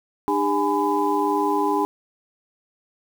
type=tone cluster; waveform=sine; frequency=301.2 / 403.1 / 834 / 1005 Hz; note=D4 / G4 / G#5 / B5; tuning=+44 / +48 / +7 / +30 cents; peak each=-24 dBFS; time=0.28-1.85 s; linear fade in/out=0 ms; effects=7-bit